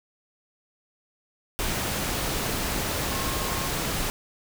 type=tone in noise; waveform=sine; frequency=1076 Hz; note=C6; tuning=48 cents sharp; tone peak=-36 dBFS; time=3.11-3.68 s; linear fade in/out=0 ms; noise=pink; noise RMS=-28 dBFS; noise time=1.59-4.1 s; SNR=-11 dB; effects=none